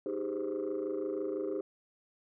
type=chord; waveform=sine; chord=Ab major seventh; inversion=second; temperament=just; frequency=311.5 / 389.3 / 415.3 / 519.1 Hz; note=Eb4 / G4 / Ab4 / C5; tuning=+2 / -12 / 0 / -14 cents; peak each=-37 / -35 / -37 / -38 dBFS; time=0.06-1.61 s; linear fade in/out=2 ms; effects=tanh soft clip ceiling -27 dBFS